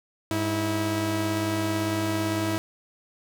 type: tone pair together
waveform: sawtooth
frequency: 102.2 / 324.5 Hz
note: G#2 / E4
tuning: -27 / -27 cents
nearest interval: octave + minor sixth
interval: 2000 cents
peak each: -25 / -22 dBFS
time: 0.31-2.58 s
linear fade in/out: 0 ms
effects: none